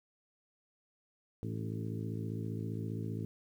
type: harmonic tone with a mistuned harmonic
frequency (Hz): 55.1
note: A1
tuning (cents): +3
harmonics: 2 / 3 / 4 / 5 / 6 / 7 / 8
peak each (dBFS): -38 / -42 / -44 / -46 / -48 / -49 / -50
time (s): 1.43-3.25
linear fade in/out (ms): 0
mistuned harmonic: 6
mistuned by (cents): -36
effects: 11-bit